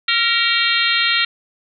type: harmonic tone with a mistuned harmonic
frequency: 460.3 Hz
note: A#4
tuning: 22 cents flat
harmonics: 3 / 4 / 5 / 6 / 7 / 8 / 9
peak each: -22 / -22 / -22 / -22 / -22 / -22 / -22 dBFS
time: 0.08-1.25 s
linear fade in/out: 5 ms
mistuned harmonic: 4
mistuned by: +47 cents
effects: none